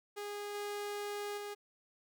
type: tone with level steps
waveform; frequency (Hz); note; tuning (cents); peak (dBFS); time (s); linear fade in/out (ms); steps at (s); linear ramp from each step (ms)
sawtooth; 411.1; G#4; -18; -36 / -34 / -37; 0.16-1.55; 20; 0.54 / 1.37; 10
effects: none